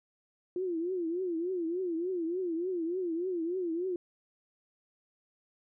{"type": "tone with vibrato", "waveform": "sine", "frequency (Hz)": 349.2, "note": "F4", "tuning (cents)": 0, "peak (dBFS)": -30, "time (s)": [0.56, 3.96], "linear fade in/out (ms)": 2, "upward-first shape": "triangle", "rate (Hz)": 3.4, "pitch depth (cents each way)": 160, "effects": []}